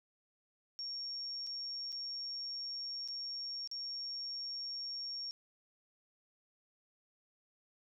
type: tone with dropouts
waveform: sine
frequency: 5530 Hz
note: F8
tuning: 18 cents flat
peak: -39 dBFS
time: 0.79-5.31 s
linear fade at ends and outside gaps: 0 ms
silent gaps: 1.466-1.471 / 1.92-1.926 / 3.077-3.085 / 3.675-3.714 s
effects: none